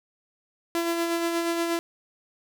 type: tone with tremolo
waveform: sawtooth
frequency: 337.4 Hz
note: E4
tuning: 40 cents sharp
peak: -19 dBFS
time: 0.75-1.79 s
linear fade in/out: 0 ms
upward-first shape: sine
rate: 8.4 Hz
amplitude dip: 35%
effects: none